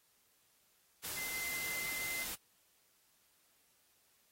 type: tone in noise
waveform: sine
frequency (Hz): 2064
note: C7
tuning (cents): -24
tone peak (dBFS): -40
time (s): 1.16-2.25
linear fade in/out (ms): 20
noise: white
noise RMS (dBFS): -42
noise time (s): 1.03-2.36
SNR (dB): -1
effects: white hiss -72 dBFS RMS until 4.31 s + AAC 48 kbps